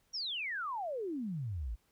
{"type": "exponential sweep", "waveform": "sine", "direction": "down", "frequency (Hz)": [5770, 49.54], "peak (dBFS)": -35, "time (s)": [0.13, 1.76], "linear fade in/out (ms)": 20, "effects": ["pink hiss -73 dBFS RMS until 1.91 s"]}